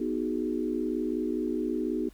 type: chord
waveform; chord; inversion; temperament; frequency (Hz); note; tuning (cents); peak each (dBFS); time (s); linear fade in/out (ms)
sine; G# minor seventh; first; equal; 246.9 / 311.1 / 370 / 415.3; B3 / D#4 / F#4 / G#4; 0 / 0 / 0 / 0; -32 / -31 / -33 / -36; 0-2.09; 5
effects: added 50 Hz sine -51 dBFS peak until 2.13 s + pink hiss -60 dBFS RMS until 2.13 s